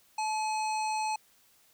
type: harmonic tone with a mistuned harmonic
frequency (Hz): 847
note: G#5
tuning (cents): +34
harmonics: 1 / 3 / 5 / 7 / 9 / 10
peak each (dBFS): -29 / -39 / -43 / -46 / -48 / -49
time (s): 0.18-1.16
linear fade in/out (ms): 5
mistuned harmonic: 1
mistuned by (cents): +40
effects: white hiss -64 dBFS RMS until 1.73 s